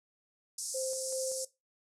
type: band-pass noise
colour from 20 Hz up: white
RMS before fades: -39 dBFS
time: 0.58-1.45 s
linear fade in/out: 5 ms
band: 5100 to 10000 Hz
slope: 48 dB/octave
type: tone with tremolo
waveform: sine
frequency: 523.3 Hz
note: C5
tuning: in tune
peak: -34 dBFS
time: 0.74-1.45 s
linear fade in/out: 10 ms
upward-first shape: square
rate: 2.6 Hz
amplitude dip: 40%
effects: noise-tail reverb RT60 0.2 s tail -17 dB re dry